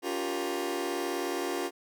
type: chord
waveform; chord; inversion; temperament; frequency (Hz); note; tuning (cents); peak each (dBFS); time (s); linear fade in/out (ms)
sawtooth; G half-diminished seventh; second; just; 282.2 / 352.8 / 392 / 470.4; Db4 / F4 / G4 / Bb4; +31 / +18 / 0 / +16; -33 / -29 / -33 / -34; 0.02-1.71; 50
effects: none